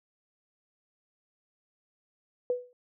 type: tone with exponential decay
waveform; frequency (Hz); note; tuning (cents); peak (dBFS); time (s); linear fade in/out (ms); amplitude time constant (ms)
sine; 493.9; B4; 0; -22; 2.5-2.73; 1; 48
effects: none